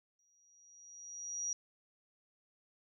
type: tone with exponential growth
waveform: sine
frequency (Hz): 5760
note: F#8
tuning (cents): -47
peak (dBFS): -33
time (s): 0.19-1.53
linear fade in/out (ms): 2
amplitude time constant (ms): 290
effects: none